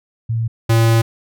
sine / square tone pair in turn, 114 / 114 Hz, A#2 / A#2, -38 / -38 cents, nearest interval unison, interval 0 cents, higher neither, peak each -16 / -11 dBFS, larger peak second, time 0.29-0.48 / 0.69-1.02 s, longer second, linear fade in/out 10 ms, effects none

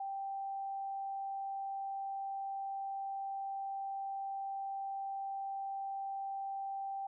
sine tone, 784 Hz, G5, in tune, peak -37 dBFS, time 0-7.07 s, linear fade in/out 5 ms, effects none

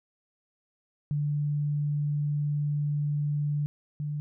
sine tone pair in turn, 146.83 / 148.02 Hz, D3 / D3, 0 / +14 cents, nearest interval unison, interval 14 cents, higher second, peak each -25 / -29 dBFS, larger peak first, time 1.11-3.66 / 4-4.2 s, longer first, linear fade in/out 0 ms, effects none

